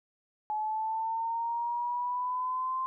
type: linear sweep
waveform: sine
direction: up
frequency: 850 to 1046.5 Hz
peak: -29 dBFS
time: 0.5-2.86 s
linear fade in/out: 0 ms
effects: none